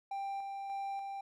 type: tone with tremolo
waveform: triangle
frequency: 789 Hz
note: G5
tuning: 11 cents sharp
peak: -34 dBFS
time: 0.11-1.21 s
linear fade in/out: 5 ms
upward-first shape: square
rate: 1.7 Hz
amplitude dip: 30%
effects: none